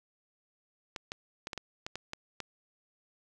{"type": "clicks", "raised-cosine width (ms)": 0.2, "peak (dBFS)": -20, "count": 9, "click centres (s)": [0.962, 1.119, 1.471, 1.532, 1.577, 1.865, 1.956, 2.134, 2.403], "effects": ["10-bit"]}